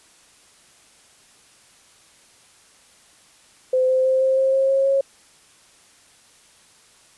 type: tone with pitch steps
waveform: sine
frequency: 514 / 518.5 / 523 / 527.5 / 532.1 / 536.8 / 541.4 / 546.1 Hz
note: C5 / C5 / C5 / C5 / C5 / C5 / C#5 / C#5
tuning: -31 / -16 / -1 / +14 / +29 / +44 / -41 / -26 cents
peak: -15 dBFS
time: 3.73-5.01 s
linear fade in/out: 5 ms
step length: 160 ms
effects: white hiss -53 dBFS RMS until 7.17 s + resampled to 24000 Hz